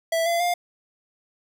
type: tone with pitch steps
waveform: square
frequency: 659.3 / 681.4 / 704.2 Hz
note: E5 / F5 / F5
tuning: 0 / -43 / +14 cents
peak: -21 dBFS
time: 0.12-0.54 s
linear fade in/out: 5 ms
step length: 140 ms
effects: none